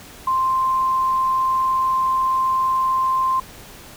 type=tone; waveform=sine; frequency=1046.5 Hz; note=C6; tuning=in tune; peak=-16 dBFS; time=0.27-3.4 s; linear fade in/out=5 ms; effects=pink hiss -41 dBFS RMS until 3.96 s